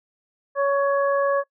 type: harmonic tone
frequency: 559 Hz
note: C#5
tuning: 14 cents sharp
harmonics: 1 / 2 / 3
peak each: -19 / -24 / -29 dBFS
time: 0.55-1.44 s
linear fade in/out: 50 ms
effects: noise-tail reverb RT60 0.1 s tail -22 dB re dry